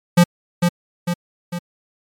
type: tone with echo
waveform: square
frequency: 174.5 Hz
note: F3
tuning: 1 cent flat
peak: -8 dBFS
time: 0.17-0.24 s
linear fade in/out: 10 ms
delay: 450 ms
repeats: 3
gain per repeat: -5 dB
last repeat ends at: 1.59 s
effects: MP3 64 kbps